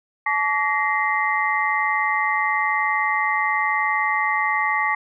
sine tone cluster, 861 / 1143 / 1886 / 2067 Hz, A5 / D6 / A#6 / C7, -38 / -47 / +20 / -22 cents, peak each -24 dBFS, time 0.26-4.95 s, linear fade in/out 5 ms, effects none

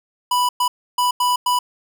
square tone bursts at uneven times, 987.8 Hz, B5, in tune, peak -16 dBFS, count 5, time 0.31-0.49 / 0.6-0.68 / 0.98-1.11 / 1.2-1.36 / 1.46-1.59 s, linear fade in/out 5 ms, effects none

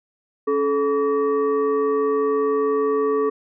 sine tone with frequency modulation, 432.4 Hz, A4, 30 cents flat, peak -17 dBFS, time 0.47-3.3 s, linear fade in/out 10 ms, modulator 711 Hz, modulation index 0.72, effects none

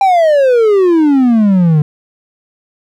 triangle exponential sweep, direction down, 802 to 146.5 Hz, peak -4 dBFS, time 0.01-1.82 s, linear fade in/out 2 ms, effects none

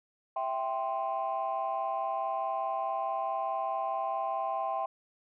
sine chord, C major, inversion first, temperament equal, 659.3 / 784 / 1046.5 Hz, E5 / G5 / C6, 0 / 0 / 0 cents, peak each -34 / -32 / -34 dBFS, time 0.36-4.86 s, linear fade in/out 5 ms, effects tanh soft clip ceiling -23 dBFS

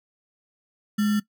sine tone with sample-and-hold, 209.3 Hz, G#3, 14 cents sharp, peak -19 dBFS, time 0.98-1.2 s, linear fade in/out 10 ms, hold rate 1575 Hz, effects noise-tail reverb RT60 0.1 s tail -19 dB re dry

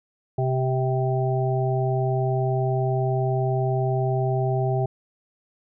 harmonic tone, 130 Hz, C3, 11 cents flat, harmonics 1 / 3 / 5 / 6, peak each -22 / -27 / -29 / -30 dBFS, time 0.38-4.86 s, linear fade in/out 5 ms, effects none

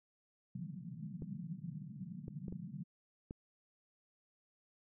pink band-pass noise, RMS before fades -46 dBFS, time 0.55-2.84 s, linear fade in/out 10 ms, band 140 to 200 Hz, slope 48 dB/octave
clicks, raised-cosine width 3 ms, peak -31 dBFS, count 5, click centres 1.222 / 2.281 / 2.482 / 2.525 / 3.309 s
effects none

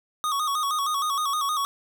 square tone with vibrato, 1174.7 Hz, D6, in tune, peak -24 dBFS, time 0.24-1.65 s, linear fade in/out 0 ms, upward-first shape square, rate 6.4 Hz, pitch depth 87 cents each way, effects none

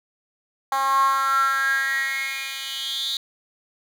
10% pulse tone with high-pass filter sweep, 270.5 Hz, C#4, 42 cents flat, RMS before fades -23 dBFS, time 0.72-3.17 s, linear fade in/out 2 ms, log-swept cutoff 910 to 3800 Hz, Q 9, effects none

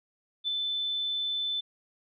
sine tone with ADSR envelope, 3520 Hz, A7, in tune, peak -25 dBFS, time 0.44-1.61 s, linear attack 40 ms, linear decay 4 ms, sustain -3 dB, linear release 13 ms, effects none

